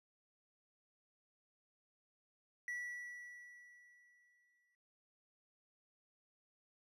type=tone with exponential decay; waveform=triangle; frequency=1949 Hz; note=B6; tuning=23 cents flat; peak=-38 dBFS; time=2.68-4.75 s; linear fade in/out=1 ms; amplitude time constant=450 ms; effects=noise-tail reverb RT60 0.3 s tail -19 dB re dry + resampled to 32000 Hz